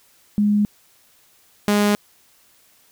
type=tone pair in turn; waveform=sine / sawtooth; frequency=207.3 / 206.4 Hz; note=G#3 / G#3; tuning=-3 / -10 cents; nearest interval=unison; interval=7 cents; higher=first; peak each=-14 / -11 dBFS; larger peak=second; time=0.38-0.65 / 1.68-1.95 s; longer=neither; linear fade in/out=0 ms; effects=white hiss -56 dBFS RMS until 2.91 s